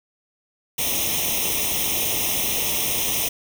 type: noise with comb filter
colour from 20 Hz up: white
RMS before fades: -23 dBFS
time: 0.78-3.29 s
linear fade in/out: 10 ms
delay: 0.33 ms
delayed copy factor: +0.95
effects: none